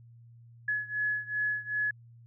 sine beating tone pair, 1696 / 1698.6 Hz, G#6 / G#6, +36 / +39 cents, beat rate 2.6 Hz, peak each -31 / -33 dBFS, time 0.68-1.91 s, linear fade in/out 5 ms, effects added 117 Hz sine -51 dBFS peak until 2.26 s

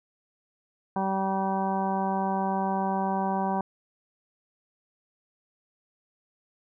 harmonic tone, 192.7 Hz, G3, 29 cents flat, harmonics 1 / 2 / 3 / 4 / 5 / 6 / 8, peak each -29 / -35 / -36 / -29 / -31 / -41 / -45 dBFS, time 0.96-3.61 s, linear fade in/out 2 ms, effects none

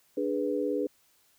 sine chord, G# diminished, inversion second, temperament equal, 293.7 / 415.3 / 493.9 Hz, D4 / G#4 / B4, 0 / 0 / 0 cents, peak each -31 dBFS, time 0.17-0.87 s, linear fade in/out 5 ms, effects white hiss -66 dBFS RMS until 1.38 s

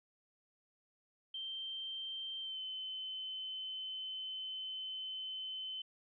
sine tone with pitch glide, 3136 to 3056 Hz, G7 to G7, 0 to -45 cents, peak -40 dBFS, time 1.34-5.82 s, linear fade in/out 5 ms, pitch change -45 cents, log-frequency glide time 2.41-2.6 s, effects none

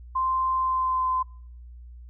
sine tone with pitch glide, 1043 to 1029.2 Hz, C6 to C6, -6 to -29 cents, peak -22 dBFS, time 0.15-1.23 s, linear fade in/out 10 ms, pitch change -23 cents, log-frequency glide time 0.54-1.09 s, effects noise-tail reverb RT60 0.6 s tail -24 dB re dry + added 60 Hz sine -41 dBFS peak until 2.09 s

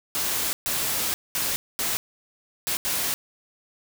white noise bursts at uneven times, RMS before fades -26 dBFS, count 6, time 0.15-0.53 / 0.66-1.14 / 1.35-1.56 / 1.79-1.97 / 2.67-2.77 / 2.85-3.14 s, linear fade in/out 0 ms, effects none

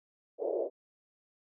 white band-pass noise, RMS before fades -33 dBFS, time 0.38-0.7 s, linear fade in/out 50 ms, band 370 to 610 Hz, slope 48 dB/octave, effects none

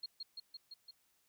sine tone with echo, 4258 Hz, C8, 30 cents sharp, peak -39 dBFS, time 0.03-0.06 s, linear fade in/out 5 ms, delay 170 ms, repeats 5, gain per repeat -2 dB, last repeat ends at 0.91 s, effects white hiss -75 dBFS RMS until 1.28 s

